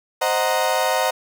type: chord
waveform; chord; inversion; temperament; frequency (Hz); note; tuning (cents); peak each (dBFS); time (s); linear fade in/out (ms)
35% pulse; C half-diminished seventh; none; equal; 523.3 / 622.3 / 740 / 932.3; C5 / Eb5 / Gb5 / Bb5; 0 / 0 / 0 / 0; -22; 0.21-1.11; 10
effects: none